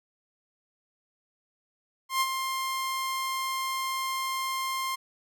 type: tone with ADSR envelope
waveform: sawtooth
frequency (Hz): 1057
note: C6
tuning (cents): +17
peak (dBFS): -18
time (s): 2.09-4.96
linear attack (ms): 120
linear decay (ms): 42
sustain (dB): -7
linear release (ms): 15
effects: none